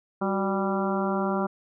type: harmonic tone with a mistuned harmonic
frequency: 196 Hz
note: G3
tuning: in tune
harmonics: 1 / 2 / 3 / 4 / 5 / 6 / 7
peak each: -27 / -30 / -32 / -33 / -34 / -35 / -35 dBFS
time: 0.21-1.47 s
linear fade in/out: 10 ms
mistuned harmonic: 2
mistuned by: -78 cents
effects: none